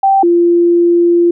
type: tone pair in turn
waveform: sine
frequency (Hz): 780 / 344.8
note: G5 / F4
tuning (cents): -9 / -22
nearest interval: octave + major second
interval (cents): 1413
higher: first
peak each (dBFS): -6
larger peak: neither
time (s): 0.03-0.23 / 0.23-1.31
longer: second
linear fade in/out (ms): 5
effects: none